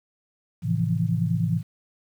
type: chord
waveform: sine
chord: F major seventh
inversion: first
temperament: equal with one note detuned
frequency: 110 / 133.1 / 164.81 / 174.61 Hz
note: A2 / C3 / E3 / F3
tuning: 0 / +30 / 0 / 0 cents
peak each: -26 / -29 / -24 / -29 dBFS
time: 0.62-1.63 s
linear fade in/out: 50 ms
effects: 9-bit